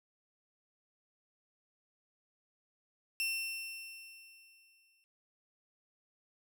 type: tone with exponential decay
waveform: sawtooth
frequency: 2700 Hz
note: E7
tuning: 41 cents sharp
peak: -28 dBFS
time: 3.2-5.04 s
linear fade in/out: 0 ms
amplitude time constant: 400 ms
effects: none